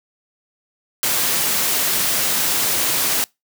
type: noise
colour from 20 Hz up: white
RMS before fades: -19 dBFS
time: 1.03-3.24 s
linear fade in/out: 0 ms
effects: noise-tail reverb RT60 0.2 s tail -25 dB re dry + high-pass 100 Hz 12 dB/octave